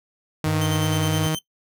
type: tone with pitch glide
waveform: sawtooth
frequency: 155.56 to 157.19 Hz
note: D#3 to D#3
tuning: 0 to +18 cents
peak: -17 dBFS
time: 0.44-1.35 s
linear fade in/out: 2 ms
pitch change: +18 cents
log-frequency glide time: 0.84-1.19 s
type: tone with vibrato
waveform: square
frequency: 98.9 Hz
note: G2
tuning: 16 cents sharp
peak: -26 dBFS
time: 0.46-1.27 s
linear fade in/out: 0 ms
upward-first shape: sine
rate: 3.2 Hz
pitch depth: 18 cents each way
type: tone with tremolo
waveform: sawtooth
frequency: 3098 Hz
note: G7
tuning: 21 cents flat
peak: -25 dBFS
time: 0.61-1.39 s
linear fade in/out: 5 ms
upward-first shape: square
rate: 9.6 Hz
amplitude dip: 50%
effects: noise-tail reverb RT60 0.1 s tail -17 dB re dry